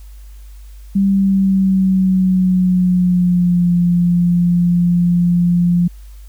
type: tone with pitch glide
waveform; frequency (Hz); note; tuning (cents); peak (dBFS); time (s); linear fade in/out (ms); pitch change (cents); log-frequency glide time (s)
sine; 196 to 174.62; G3 to F3; 0 to 0; -10; 0.95-5.88; 10; -200; 1.06-3.73
effects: added 50 Hz sine -33 dBFS peak until 6.28 s + white hiss -52 dBFS RMS until 6.28 s